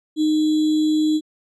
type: tone with sample-and-hold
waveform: sine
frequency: 308.3 Hz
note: D#4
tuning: 16 cents flat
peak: -15 dBFS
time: 0.16-1.21 s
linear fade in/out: 50 ms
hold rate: 3675 Hz
effects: low-pass 7000 Hz 12 dB/octave